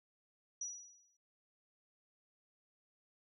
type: tone with exponential decay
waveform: sine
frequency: 5840 Hz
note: F#8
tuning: 24 cents flat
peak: -37 dBFS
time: 0.61-1.17 s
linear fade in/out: 5 ms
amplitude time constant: 120 ms
effects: none